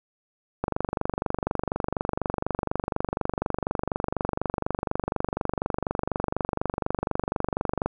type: click train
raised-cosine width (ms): 1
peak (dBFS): -11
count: 175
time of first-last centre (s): 0.64-7.86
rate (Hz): 24.1
effects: none